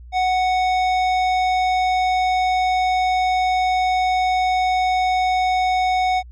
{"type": "tone with hard clipping", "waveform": "sine", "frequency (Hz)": 740, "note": "F#5", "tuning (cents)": 0, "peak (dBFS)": -18, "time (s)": [0.12, 6.23], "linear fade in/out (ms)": 50, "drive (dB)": 12, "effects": ["added 60 Hz sine -37 dBFS peak until 6.31 s", "resampled to 24000 Hz"]}